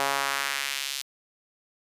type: tone with high-pass filter sweep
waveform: sawtooth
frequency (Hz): 138.7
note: C#3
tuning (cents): +1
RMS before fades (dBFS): -29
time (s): 0-1.02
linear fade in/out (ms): 0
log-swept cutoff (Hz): 750 to 3900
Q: 1.2
effects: resampled to 32000 Hz

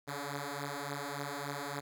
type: beating tone pair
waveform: 5% pulse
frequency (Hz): 140.8 / 144.3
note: C#3 / D3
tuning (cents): +27 / -30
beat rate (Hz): 3.5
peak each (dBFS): -29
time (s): 0.07-1.81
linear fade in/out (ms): 20
effects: none

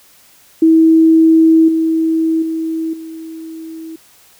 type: tone with level steps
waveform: sine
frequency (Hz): 323.1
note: E4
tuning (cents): -35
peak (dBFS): -5 / -11 / -16 / -26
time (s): 0.62-3.96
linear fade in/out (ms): 5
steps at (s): 1.68 / 2.42 / 2.93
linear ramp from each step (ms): 5
effects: white hiss -47 dBFS RMS until 4.39 s

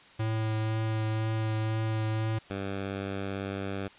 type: tone with vibrato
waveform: square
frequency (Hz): 110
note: A2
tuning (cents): 0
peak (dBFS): -28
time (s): 0.19-2.39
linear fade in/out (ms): 10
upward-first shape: triangle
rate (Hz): 2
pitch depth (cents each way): 13
type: tone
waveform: 10% pulse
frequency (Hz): 98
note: G2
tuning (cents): 0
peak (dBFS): -24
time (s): 2.5-3.88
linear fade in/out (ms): 5
effects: white hiss -54 dBFS RMS until 3.98 s + resampled to 8000 Hz

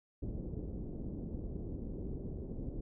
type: low-pass noise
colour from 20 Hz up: pink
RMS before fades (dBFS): -41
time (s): 0.22-2.81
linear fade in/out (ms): 5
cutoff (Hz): 420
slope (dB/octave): 24
effects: none

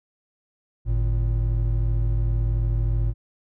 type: tone pair together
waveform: triangle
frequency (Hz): 50.42 / 113.2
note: G1 / A2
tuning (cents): +49 / +50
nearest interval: octave + major second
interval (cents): 1401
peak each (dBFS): -19 / -22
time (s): 0.85-3.14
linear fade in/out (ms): 50
effects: none

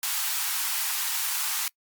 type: high-pass noise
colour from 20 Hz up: white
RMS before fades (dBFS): -28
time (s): 0.03-1.68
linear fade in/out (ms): 2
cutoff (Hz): 800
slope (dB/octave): 48
effects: noise-tail reverb RT60 0.1 s tail -25 dB re dry + Opus 48 kbps

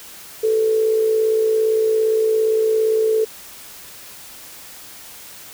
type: tone with amplitude modulation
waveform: sine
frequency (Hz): 440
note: A4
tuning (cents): 0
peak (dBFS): -12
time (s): 0.43-3.25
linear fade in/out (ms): 10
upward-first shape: sine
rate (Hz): 57.5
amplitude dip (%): 45
effects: white hiss -39 dBFS RMS until 5.53 s

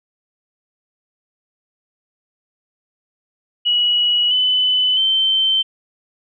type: tone with pitch steps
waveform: sine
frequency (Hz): 2921 / 3010 / 3102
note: F#7 / F#7 / G7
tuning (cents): -23 / +29 / -19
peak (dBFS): -13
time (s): 3.65-5.63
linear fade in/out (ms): 20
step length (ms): 660
effects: none

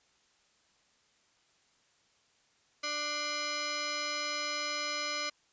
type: tone with frequency modulation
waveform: sine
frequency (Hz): 1480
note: F#6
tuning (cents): 0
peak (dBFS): -32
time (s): 2.83-5.3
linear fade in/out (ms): 10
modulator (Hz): 889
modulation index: 4.8
effects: white hiss -69 dBFS RMS until 5.52 s + resampled to 16000 Hz

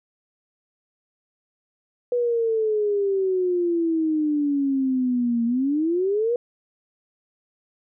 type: exponential two-way sweep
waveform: sine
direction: down then up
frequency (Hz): 491.3 to 230.6 to 491.3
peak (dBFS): -19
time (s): 2.12-6.36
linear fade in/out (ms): 2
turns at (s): 5.45
effects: none

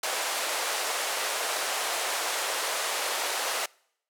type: band-pass noise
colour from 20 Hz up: pink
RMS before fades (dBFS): -30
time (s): 0.03-3.66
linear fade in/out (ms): 5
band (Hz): 510 to 12000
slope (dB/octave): 24
effects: noise-tail reverb RT60 0.7 s tail -26 dB re dry

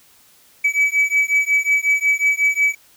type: beating tone pair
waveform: triangle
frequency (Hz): 2285 / 2290.5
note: D7 / D7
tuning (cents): -48 / -44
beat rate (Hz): 5.5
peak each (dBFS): -16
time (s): 0.64-2.75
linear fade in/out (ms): 10
effects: white hiss -52 dBFS RMS until 2.96 s

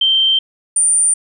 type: tone pair in turn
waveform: sine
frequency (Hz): 3132 / 9081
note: G7 / C#9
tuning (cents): -2 / +41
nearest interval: octave + tritone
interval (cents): 1843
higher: second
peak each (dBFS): -10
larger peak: neither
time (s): 0.01-0.39 / 0.76-1.14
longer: neither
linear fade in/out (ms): 5
effects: none

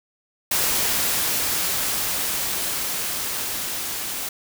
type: noise with level ramp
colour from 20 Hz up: white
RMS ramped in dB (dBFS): -21 to -29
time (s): 0.51-4.29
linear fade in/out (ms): 5
effects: none

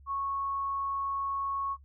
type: tone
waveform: sine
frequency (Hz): 1103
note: C#6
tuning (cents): -9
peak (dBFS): -30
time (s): 0.06-1.77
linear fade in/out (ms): 50
effects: noise-tail reverb RT60 0.1 s tail -20 dB re dry + added 69 Hz sine -52 dBFS peak until 1.84 s

